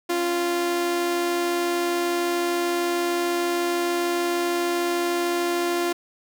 sawtooth tone pair together, 273.8 / 347.2 Hz, C#4 / F4, -21 / -10 cents, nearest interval major third, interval 411 cents, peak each -30 / -18 dBFS, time 0.09-5.93 s, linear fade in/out 10 ms, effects none

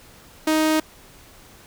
sawtooth tone, 312.7 Hz, D#4, 9 cents sharp, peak -13 dBFS, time 0.47-0.8 s, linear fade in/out 5 ms, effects pink hiss -48 dBFS RMS until 1.66 s

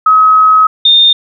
sine tone pair in turn, 1275 / 3638 Hz, D#6 / A#7, +42 / -43 cents, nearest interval octave + tritone, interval 1815 cents, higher second, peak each -3 dBFS, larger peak neither, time 0.06-0.67 / 0.85-1.13 s, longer first, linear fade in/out 5 ms, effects none

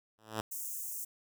5% pulse tone with exponential growth, 109.2 Hz, A2, 13 cents flat, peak -20 dBFS, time 0.18-0.41 s, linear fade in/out 5 ms, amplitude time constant 50 ms
white high-pass noise, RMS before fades -40 dBFS, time 0.51-1.05 s, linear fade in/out 10 ms, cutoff 6300 Hz, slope 48 dB/octave
effects none

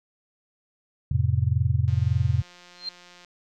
sine chord, F major, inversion none, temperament just, 87.31 / 109.13 / 130.96 Hz, F2 / A2 / C3, 0 / -14 / +2 cents, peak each -24 dBFS, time 1.11-2.42 s, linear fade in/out 5 ms
click train, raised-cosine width 0.2 ms, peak -32 dBFS, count 243, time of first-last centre 1.88-3.247 s, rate 177 Hz
sine tone with exponential growth, 4170 Hz, C8, 7 cents flat, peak -25 dBFS, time 2.74-2.89 s, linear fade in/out 5 ms, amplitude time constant 31 ms
effects none

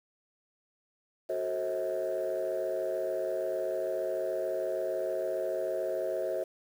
sine chord, F# diminished seventh, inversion none, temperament just, 370 / 444 / 532.8 / 639.4 Hz, F#4 / A4 / C5 / Eb5, 0 / +16 / +31 / +47 cents, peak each -35 / -38 / -33 / -32 dBFS, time 1.29-6.44 s, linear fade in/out 10 ms, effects tanh soft clip ceiling -24 dBFS + 9-bit

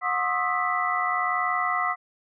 sine tone cluster, 726 / 1075 / 1220 / 1301 / 1979 Hz, F#5 / C6 / D#6 / E6 / B6, -33 / +47 / -34 / -23 / +3 cents, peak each -29 dBFS, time 0.01-1.96 s, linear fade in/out 50 ms, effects none

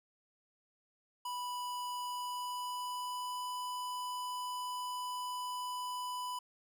square tone with pitch glide, 986 to 994.6 Hz, B5 to B5, -3 to +12 cents, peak -38 dBFS, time 1.25-6.39 s, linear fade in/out 5 ms, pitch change +15 cents, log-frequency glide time 2.04-3.44 s, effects none

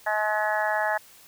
harmonic tone, 212.8 Hz, G#3, 42 cents sharp, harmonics 3 / 4 / 5 / 6 / 7 / 8 / 9, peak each -28 / -27 / -36 / -37 / -35 / -28 / -35 dBFS, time 0.06-0.98 s, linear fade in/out 10 ms, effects white hiss -52 dBFS RMS until 1.27 s

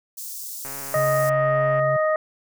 white high-pass noise, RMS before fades -34 dBFS, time 0.17-1.3 s, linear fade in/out 10 ms, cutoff 5300 Hz, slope 24 dB/octave
click train, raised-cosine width 0.5 ms, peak -23 dBFS, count 159, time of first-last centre 0.65-1.795 s, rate 138 Hz
harmonic tone, 622.3 Hz, D#5, in tune, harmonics 1 / 2 / 3, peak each -19 / -25 / -29 dBFS, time 0.94-2.16 s, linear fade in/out 2 ms
triangle tone, 137.5 Hz, C#3, 14 cents flat, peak -24 dBFS, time 0.95-1.97 s, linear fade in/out 10 ms
effects none

